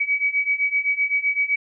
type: beating tone pair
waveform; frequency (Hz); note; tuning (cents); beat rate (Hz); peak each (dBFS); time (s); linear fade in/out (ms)
sine; 2268 / 2275.8; C#7 / C#7; +39 / +45; 7.8; -23 / -21; 0-1.56; 10
effects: none